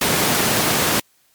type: high-pass noise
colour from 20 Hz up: pink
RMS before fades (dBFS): -18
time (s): 0.01-1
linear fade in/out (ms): 5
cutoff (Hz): 150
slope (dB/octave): 12
effects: white hiss -59 dBFS RMS until 1.34 s + MP3 96 kbps